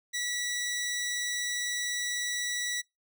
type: tone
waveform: 15% pulse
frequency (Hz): 1947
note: B6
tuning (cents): -25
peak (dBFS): -24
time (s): 0.13-2.82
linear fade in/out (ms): 20
effects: noise-tail reverb RT60 0.2 s tail -26 dB re dry